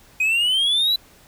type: exponential sweep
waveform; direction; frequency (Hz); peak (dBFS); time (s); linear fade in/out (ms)
triangle; up; 2489 to 4004; -15; 0.2-0.96; 5
effects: pink hiss -51 dBFS RMS until 1.27 s